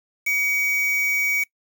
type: tone with quantisation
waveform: triangle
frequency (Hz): 2260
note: C#7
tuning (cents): +33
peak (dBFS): -18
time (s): 0.26-1.44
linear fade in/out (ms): 10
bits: 5
effects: noise-tail reverb RT60 0.1 s tail -22 dB re dry